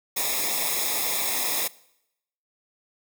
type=noise with comb filter; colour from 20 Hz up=white; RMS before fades=-26 dBFS; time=0.16-1.68 s; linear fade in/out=10 ms; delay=0.67 ms; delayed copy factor=-0.85; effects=noise-tail reverb RT60 0.8 s tail -21 dB re dry